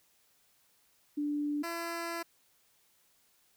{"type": "tone pair in turn", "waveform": ["sine", "10% pulse"], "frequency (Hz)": [293.3, 337.3], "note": ["D4", "E4"], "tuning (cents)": [-2, 40], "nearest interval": "major second", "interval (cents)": 242, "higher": "second", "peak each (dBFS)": [-30, -27], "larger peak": "second", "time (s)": [[1.17, 1.63], [1.63, 2.23]], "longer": "second", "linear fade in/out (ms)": 10, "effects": ["white hiss -69 dBFS RMS until 3.56 s"]}